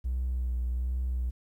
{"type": "tone with vibrato", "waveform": "triangle", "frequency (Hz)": 62, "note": "B1", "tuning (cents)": 7, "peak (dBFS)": -24, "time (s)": [0.04, 1.31], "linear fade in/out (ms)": 20, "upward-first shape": "sine", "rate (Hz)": 1.3, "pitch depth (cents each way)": 33, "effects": ["tanh soft clip ceiling -24 dBFS", "11-bit"]}